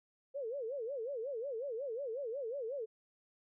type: tone with vibrato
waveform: sine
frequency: 503 Hz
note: B4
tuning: 32 cents sharp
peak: -37 dBFS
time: 0.34-2.86 s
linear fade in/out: 20 ms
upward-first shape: sine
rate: 5.5 Hz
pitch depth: 240 cents each way
effects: none